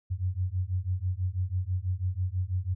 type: beating tone pair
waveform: sine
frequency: 89.1 / 95.2 Hz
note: F2 / F#2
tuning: +35 / +50 cents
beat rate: 6.1 Hz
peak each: -30 dBFS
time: 0.1-2.75 s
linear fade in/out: 20 ms
effects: none